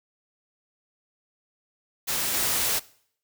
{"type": "noise with level steps", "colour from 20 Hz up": "white", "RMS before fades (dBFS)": [-27, -25], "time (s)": [2.07, 2.8], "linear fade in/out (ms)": 20, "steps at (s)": 2.34, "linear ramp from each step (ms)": 5, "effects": ["noise-tail reverb RT60 0.6 s tail -21 dB re dry"]}